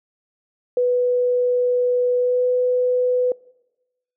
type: tone with pitch glide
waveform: sine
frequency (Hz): 493.9 to 498.8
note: B4 to B4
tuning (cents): 0 to +17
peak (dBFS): -15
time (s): 0.77-3.32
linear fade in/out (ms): 2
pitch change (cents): +17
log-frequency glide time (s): 2.18-2.44
effects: noise-tail reverb RT60 1.0 s tail -23 dB re dry